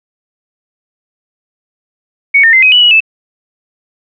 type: tone with pitch steps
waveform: sine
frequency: 2230 / 1820 / 2071 / 2526 / 2955 / 2917 / 2628 Hz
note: C#7 / A#6 / C7 / D#7 / F#7 / F#7 / E7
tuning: +10 / -42 / -18 / +26 / -3 / -25 / -6 cents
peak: -3 dBFS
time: 2.34-3.005 s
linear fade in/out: 10 ms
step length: 95 ms
effects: none